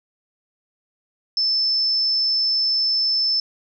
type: tone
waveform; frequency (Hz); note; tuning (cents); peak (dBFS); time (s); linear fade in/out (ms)
sine; 5274; E8; 0; -17; 1.37-3.4; 2
effects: none